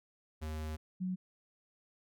square / sine tone pair in turn, 77.78 / 184.35 Hz, D#2 / F#3, 0 / -6 cents, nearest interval octave + minor third, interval 1494 cents, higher second, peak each -38 / -33 dBFS, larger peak second, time 0.41-0.77 / 1-1.16 s, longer first, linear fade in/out 20 ms, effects none

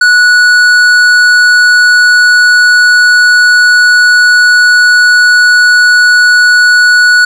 triangle tone with hard clipping, 1470 Hz, F#6, 12 cents flat, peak -4 dBFS, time 0.01-7.25 s, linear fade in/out 5 ms, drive 13 dB, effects none

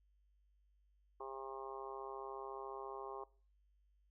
harmonic tone, 134.2 Hz, C3, 44 cents sharp, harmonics 3 / 4 / 5 / 6 / 7 / 8 / 9, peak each -49 / -55 / -56 / -52 / -54 / -50 / -61 dBFS, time 1.2-3.24 s, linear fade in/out 5 ms, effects noise-tail reverb RT60 0.4 s tail -21 dB re dry + added 50 Hz sine -70 dBFS peak until 4.1 s

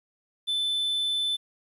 triangle tone, 3520 Hz, A7, in tune, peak -23 dBFS, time 0.47-1.37 s, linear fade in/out 20 ms, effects resampled to 32000 Hz + 10-bit

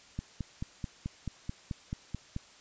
click train, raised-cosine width 5 ms, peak -22 dBFS, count 11, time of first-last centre 0.19-2.364 s, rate 4.6 Hz, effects white hiss -56 dBFS RMS until 2.6 s + resampled to 16000 Hz

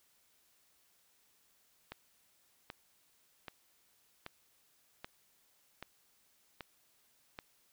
click train, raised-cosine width 0.3 ms, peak -27 dBFS, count 8, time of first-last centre 1.92-7.389 s, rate 1.28 Hz, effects white hiss -71 dBFS RMS until 7.72 s

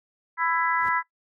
harmonic tone, 331.9 Hz, E4, 12 cents sharp, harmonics 3 / 4 / 5 / 6, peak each -26 / -27 / -28 / -29 dBFS, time 0.37-1.03 s, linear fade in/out 50 ms
brown noise with exponential growth, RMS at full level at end -32 dBFS, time 0.7-0.89 s, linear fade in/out 5 ms, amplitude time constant 41 ms
effects noise-tail reverb RT60 0.1 s tail -17 dB re dry + high-pass 150 Hz 12 dB/octave

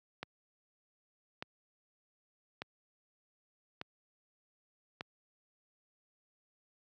click train, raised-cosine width 0.3 ms, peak -23 dBFS, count 5, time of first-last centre 0.23-5.009 s, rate 0.837 Hz, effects high-pass 100 Hz 12 dB/octave

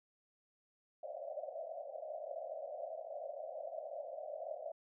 pink band-pass noise, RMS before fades -45 dBFS, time 1.03-4.72 s, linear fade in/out 5 ms, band 550 to 700 Hz, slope 96 dB/octave, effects none

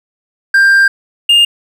triangle tone pair in turn, 1589 / 2820 Hz, G6 / F7, +23 / +16 cents, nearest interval minor seventh, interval 993 cents, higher second, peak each -3 dBFS, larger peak neither, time 0.54-0.88 / 1.29-1.45 s, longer first, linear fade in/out 5 ms, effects none

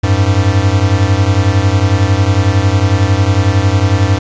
square beating tone pair, 92.5 / 103.5 Hz, F#2 / G#2, 0 / -5 cents, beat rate 11 Hz, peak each -12 dBFS, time 0.03-4.19 s, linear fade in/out 10 ms, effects resampled to 16000 Hz + 7-bit

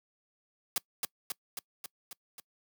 white noise with echo, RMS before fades -29 dBFS, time 0.76-0.78 s, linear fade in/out 2 ms, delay 270 ms, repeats 6, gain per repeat -3 dB, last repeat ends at 2.4 s, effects noise-tail reverb RT60 0.1 s tail -24 dB re dry + high-pass 100 Hz 12 dB/octave

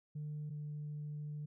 sine tone pair in turn, 150 / 148.88 Hz, D3 / D3, +37 / +24 cents, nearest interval unison, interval 13 cents, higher first, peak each -38 / -39 dBFS, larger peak first, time 0.15-0.5 / 0.5-1.46 s, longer second, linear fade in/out 10 ms, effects tanh soft clip ceiling -37 dBFS

